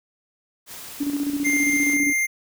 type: noise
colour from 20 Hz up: white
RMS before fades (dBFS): -38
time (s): 0.66-1.98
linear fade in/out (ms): 50
type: tone with tremolo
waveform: sine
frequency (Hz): 286.4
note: D4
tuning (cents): -43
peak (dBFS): -20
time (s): 1-2.13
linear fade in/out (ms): 10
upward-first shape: square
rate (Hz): 15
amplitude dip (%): 55
type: tone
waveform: square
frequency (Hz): 2105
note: C7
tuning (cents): +10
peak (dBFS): -20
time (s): 1.44-2.27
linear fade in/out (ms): 20
effects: none